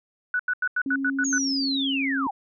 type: tone bursts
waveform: sine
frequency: 1480 Hz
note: F#6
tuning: in tune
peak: -21 dBFS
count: 8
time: 0.34-1.381 s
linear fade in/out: 2 ms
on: 54 ms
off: 87 ms
type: tone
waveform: sine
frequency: 272.2 Hz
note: C#4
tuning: 31 cents flat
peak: -25 dBFS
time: 0.86-2.27 s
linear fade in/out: 2 ms
type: linear sweep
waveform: sine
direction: down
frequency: 6790 to 740 Hz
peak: -25 dBFS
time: 1.24-2.31 s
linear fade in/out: 10 ms
effects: none